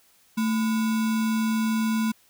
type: tone with sample-and-hold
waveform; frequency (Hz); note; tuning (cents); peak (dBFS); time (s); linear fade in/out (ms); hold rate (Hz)
sine; 221.6; A3; +13; -21; 0.37-2.12; 10; 1225
effects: white hiss -60 dBFS RMS until 2.29 s